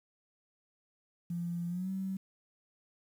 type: tone with pitch glide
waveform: sine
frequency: 172.2 to 191.07 Hz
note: F3 to G3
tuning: -24 to -44 cents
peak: -33 dBFS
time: 1.3-2.17 s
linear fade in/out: 5 ms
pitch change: +180 cents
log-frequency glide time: 1.68-1.9 s
effects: 10-bit